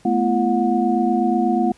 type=tone cluster; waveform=sine; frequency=217.2 / 245.4 / 340.1 / 727 Hz; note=A3 / B3 / F4 / F#5; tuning=-22 / -11 / -46 / -31 cents; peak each=-21 dBFS; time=0.05-1.72 s; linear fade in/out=5 ms; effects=pink hiss -53 dBFS RMS until 1.77 s + resampled to 24000 Hz